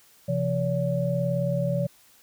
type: tone cluster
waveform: sine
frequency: 131.6 / 170.2 / 570 Hz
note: C3 / F3 / C#5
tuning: +10 / -44 / +48 cents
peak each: -27 dBFS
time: 0.28-1.87 s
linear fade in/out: 10 ms
effects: white hiss -57 dBFS RMS until 2.22 s